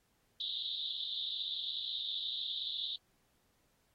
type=band-pass noise; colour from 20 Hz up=white; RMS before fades=-39 dBFS; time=0.4-2.96 s; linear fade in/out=2 ms; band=3400 to 3900 Hz; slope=96 dB/octave; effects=pink hiss -75 dBFS RMS until 3.94 s + AAC 48 kbps